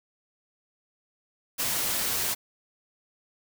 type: noise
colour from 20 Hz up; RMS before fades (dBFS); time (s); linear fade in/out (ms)
white; -28; 1.58-2.35; 20
effects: none